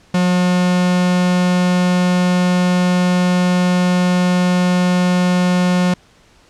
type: tone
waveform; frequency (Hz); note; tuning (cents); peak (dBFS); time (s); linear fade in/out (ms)
45% pulse; 180; F#3; -47; -12; 0.14-5.94; 5
effects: pink hiss -50 dBFS RMS until 6.49 s + low-pass 7000 Hz 12 dB/octave